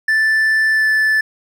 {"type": "tone with pitch glide", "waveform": "triangle", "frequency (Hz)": [1761, 1748.8], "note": ["A6", "A6"], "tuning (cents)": [1, -11], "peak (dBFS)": -10, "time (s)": [0.08, 1.21], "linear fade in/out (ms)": 5, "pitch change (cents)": -12, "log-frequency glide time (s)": [0.71, 0.88], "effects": []}